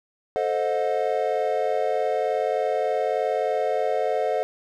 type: chord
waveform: triangle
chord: A diminished seventh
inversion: none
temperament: equal with one note detuned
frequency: 440 / 523.3 / 622.3 / 722.7 Hz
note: A4 / C5 / Eb5 / Gb5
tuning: 0 / 0 / 0 / -41 cents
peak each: -25 dBFS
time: 0.36-4.43 s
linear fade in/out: 0 ms
effects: none